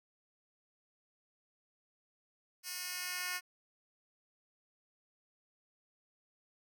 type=tone with high-pass filter sweep; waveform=10% pulse; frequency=361.4 Hz; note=F#4; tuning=41 cents flat; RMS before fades=-40 dBFS; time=2.63-3.41 s; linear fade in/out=50 ms; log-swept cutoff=4200 to 1700 Hz; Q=0.73; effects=none